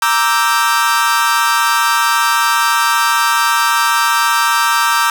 40% pulse chord, E half-diminished seventh, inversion second, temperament equal, 932.3 / 1174.7 / 1318.5 / 1568 Hz, Bb5 / D6 / E6 / G6, 0 / 0 / 0 / 0 cents, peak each -16 dBFS, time 0.02-5.1 s, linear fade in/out 2 ms, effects none

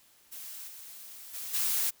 blue noise with level steps, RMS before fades -43 / -47 / -39 / -29 dBFS, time 0.31-1.91 s, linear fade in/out 20 ms, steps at 0.67 / 1.33 / 1.53 s, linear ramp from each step 20 ms, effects white hiss -62 dBFS RMS until 2 s

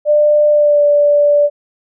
sine tone with pitch glide, 596 to 583.4 Hz, D5 to D5, +25 to -12 cents, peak -7 dBFS, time 0.05-1.5 s, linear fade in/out 50 ms, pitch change -37 cents, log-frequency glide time 0.49-0.83 s, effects none

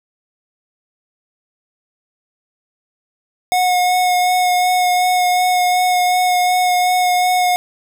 square tone with vibrato, 726 Hz, F#5, 33 cents flat, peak -13 dBFS, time 3.52-7.56 s, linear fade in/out 0 ms, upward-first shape sine, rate 2.7 Hz, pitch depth 13 cents each way, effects none

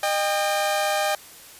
sawtooth tone pair together, 611.9 / 797 Hz, D#5 / G5, -29 / +28 cents, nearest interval perfect fourth, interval 457 cents, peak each -20 dBFS, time 0.03-1.15 s, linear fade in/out 2 ms, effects white hiss -45 dBFS RMS until 1.59 s + resampled to 32000 Hz

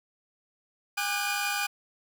sawtooth tone cluster, 813 / 1195 / 1476 / 1571 / 2445 Hz, G#5 / D6 / F#6 / G6 / D#7, -37 / +30 / -5 / +3 / -31 cents, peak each -29 / -33 / -30 / -35 / -29 dBFS, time 0.97-1.67 s, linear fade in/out 10 ms, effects none

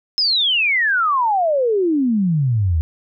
sine exponential sweep, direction down, 5240 to 75.1 Hz, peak -14 dBFS, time 0.18-2.81 s, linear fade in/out 0 ms, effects none

